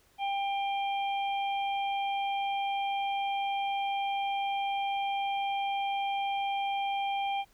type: harmonic tone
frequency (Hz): 794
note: G5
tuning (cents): +22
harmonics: 1 / 3 / 4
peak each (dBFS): -29 / -39 / -41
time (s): 0.18-7.45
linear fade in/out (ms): 50
effects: pink hiss -65 dBFS RMS until 7.53 s